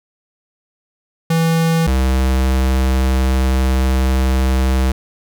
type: tone pair in turn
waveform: square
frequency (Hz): 164.2 / 65.16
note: E3 / C2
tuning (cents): -6 / -7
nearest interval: octave + major third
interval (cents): 1601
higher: first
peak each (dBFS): -13 / -13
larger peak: neither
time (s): 1.3-1.87 / 1.87-4.92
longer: second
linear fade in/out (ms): 5
effects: none